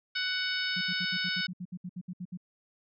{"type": "harmonic tone", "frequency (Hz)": 744, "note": "F#5", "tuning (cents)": 9, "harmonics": [2, 3, 4, 5, 6, 7], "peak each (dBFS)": [-33, -37, -37, -36, -39, -38], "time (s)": [0.15, 1.47], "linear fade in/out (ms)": 10}
{"type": "tone bursts", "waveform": "sine", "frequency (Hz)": 180.3, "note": "F#3", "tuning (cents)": -45, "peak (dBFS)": -35, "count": 14, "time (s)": [0.76, 2.374], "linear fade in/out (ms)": 10, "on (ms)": 54, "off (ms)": 66}
{"effects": []}